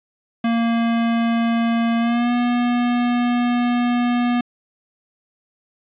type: tone with pitch glide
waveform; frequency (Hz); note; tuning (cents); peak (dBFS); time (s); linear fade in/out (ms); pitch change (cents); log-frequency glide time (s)
square; 231.3 to 242.4; A#3 to B3; -13 to -32; -17; 0.44-4.41; 5; +81; 1.99-2.32
effects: resampled to 8000 Hz + 8-bit